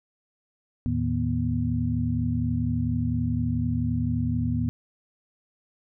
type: tone cluster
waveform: sine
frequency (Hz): 79.4 / 110.8 / 155 / 242.6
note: D#2 / A2 / D#3 / B3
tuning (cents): +36 / +13 / -6 / -31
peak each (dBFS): -30 / -27 / -31 / -27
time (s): 0.86-4.69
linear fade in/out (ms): 0
effects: none